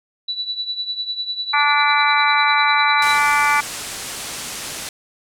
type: tone with tremolo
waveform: sine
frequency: 3951 Hz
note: B7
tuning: in tune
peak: -19 dBFS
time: 0.28-3.18 s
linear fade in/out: 5 ms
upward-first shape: triangle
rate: 10 Hz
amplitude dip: 80%
type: harmonic tone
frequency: 291.2 Hz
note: D4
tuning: 15 cents flat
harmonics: 3 / 4 / 5 / 6 / 7 / 8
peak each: -19 / -19 / -21 / -27 / -23 / -20 dBFS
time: 1.53-3.61 s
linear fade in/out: 10 ms
type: low-pass noise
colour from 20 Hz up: white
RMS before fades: -30 dBFS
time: 3.02-4.89 s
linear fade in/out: 2 ms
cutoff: 10000 Hz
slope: 24 dB/octave
effects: none